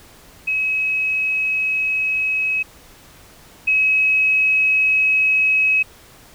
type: tone pair in turn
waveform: sine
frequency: 2557 / 2557 Hz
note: D#7 / D#7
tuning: +47 / +47 cents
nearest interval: unison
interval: 0 cents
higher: neither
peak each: -17 / -13 dBFS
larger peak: second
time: 0.47-2.63 / 3.67-5.83 s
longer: neither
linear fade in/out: 10 ms
effects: pink hiss -46 dBFS RMS until 6.34 s